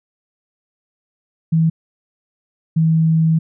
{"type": "tone pair in turn", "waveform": "sine", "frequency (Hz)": [162.2, 161.17], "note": ["E3", "E3"], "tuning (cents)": [-28, -39], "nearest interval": "unison", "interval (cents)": 11, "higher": "first", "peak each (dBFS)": -11, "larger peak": "neither", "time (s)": [[1.52, 1.7], [2.76, 3.39]], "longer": "second", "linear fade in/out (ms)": 10, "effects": []}